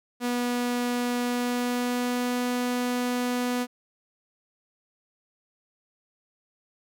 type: tone with pitch glide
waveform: sawtooth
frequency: 243.8 to 246.5 Hz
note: B3 to B3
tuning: -22 to -3 cents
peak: -21 dBFS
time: 0.2-3.67 s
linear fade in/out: 50 ms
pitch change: +19 cents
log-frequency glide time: 1.19-2.43 s
effects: none